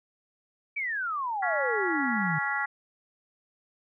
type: exponential sweep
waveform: sine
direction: down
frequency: 2349 to 148.1 Hz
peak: -28 dBFS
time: 0.76-2.39 s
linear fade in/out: 10 ms
type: harmonic tone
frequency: 278.7 Hz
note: C#4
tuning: 9 cents sharp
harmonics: 3 / 4 / 5 / 6 / 7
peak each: -33 / -37 / -32 / -34 / -31 dBFS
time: 1.42-2.66 s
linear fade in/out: 10 ms
effects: none